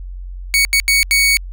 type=tone bursts at uneven times; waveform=sawtooth; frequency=2232 Hz; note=C#7; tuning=11 cents sharp; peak=-7 dBFS; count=4; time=0.54-0.65 / 0.73-0.8 / 0.88-1.03 / 1.11-1.37 s; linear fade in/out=0 ms; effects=added 45 Hz sine -26 dBFS peak until 1.52 s